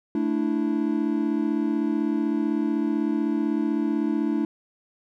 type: chord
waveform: triangle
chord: A suspended fourth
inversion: none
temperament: equal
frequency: 220 / 293.7 / 329.6 Hz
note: A3 / D4 / E4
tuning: 0 / 0 / 0 cents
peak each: -25 / -23 / -25 dBFS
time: 0.15-4.45 s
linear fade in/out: 2 ms
effects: none